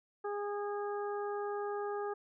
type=harmonic tone; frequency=409.9 Hz; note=G#4; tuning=23 cents flat; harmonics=1 / 2 / 3 / 4; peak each=-36 / -41 / -44 / -50 dBFS; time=0.24-2.14 s; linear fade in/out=10 ms; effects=none